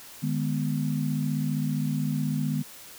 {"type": "chord", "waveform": "sine", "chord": "G# minor", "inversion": "second", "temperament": "equal with one note detuned", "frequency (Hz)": [152.1, 207.7, 246.9], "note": ["D#3", "G#3", "B3"], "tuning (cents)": [-39, 0, 0], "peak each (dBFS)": [-27, -31, -30], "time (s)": [0.22, 2.63], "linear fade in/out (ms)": 20, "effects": ["white hiss -46 dBFS RMS until 2.98 s"]}